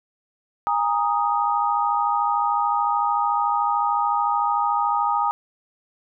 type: chord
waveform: sine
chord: Ab suspended second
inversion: none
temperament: equal with one note detuned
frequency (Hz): 818.7 / 932.3 / 1244.5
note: Ab5 / Bb5 / Eb6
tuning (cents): -25 / 0 / 0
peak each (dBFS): -23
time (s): 0.67-5.31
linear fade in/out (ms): 0
effects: none